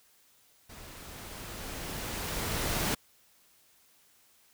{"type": "noise with level ramp", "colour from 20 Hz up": "pink", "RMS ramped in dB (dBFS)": [-49, -29], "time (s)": [0.69, 2.95], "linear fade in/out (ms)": 10, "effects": ["white hiss -64 dBFS RMS until 4.53 s"]}